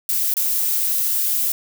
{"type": "noise with dropouts", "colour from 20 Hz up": "violet", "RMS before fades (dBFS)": -20, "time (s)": [0.09, 1.52], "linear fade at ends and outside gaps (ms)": 1, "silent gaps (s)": [0.34, 0.368], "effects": []}